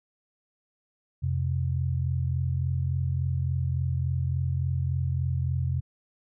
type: tone pair together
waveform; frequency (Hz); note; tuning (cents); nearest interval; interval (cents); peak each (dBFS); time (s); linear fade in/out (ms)
sine; 87.31 / 130.82; F2 / C3; 0 / 0; perfect fifth; 700; -27 / -27; 1.22-5.81; 20
effects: none